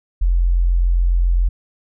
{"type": "tone", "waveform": "sine", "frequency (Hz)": 43.65, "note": "F1", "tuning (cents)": 0, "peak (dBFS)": -12, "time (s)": [0.21, 1.49], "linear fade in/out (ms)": 10, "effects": []}